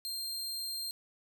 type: tone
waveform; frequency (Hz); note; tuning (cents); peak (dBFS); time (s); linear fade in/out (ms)
sawtooth; 4186; C8; 0; -33; 0.05-0.91; 0
effects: none